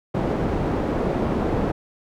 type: low-pass noise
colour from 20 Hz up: white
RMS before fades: -23 dBFS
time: 0.14-1.72 s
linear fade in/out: 10 ms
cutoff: 480 Hz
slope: 12 dB/octave
effects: none